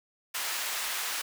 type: high-pass noise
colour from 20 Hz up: pink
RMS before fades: -33 dBFS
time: 0.34-1.22 s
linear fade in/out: 10 ms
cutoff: 1200 Hz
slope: 12 dB/octave
effects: none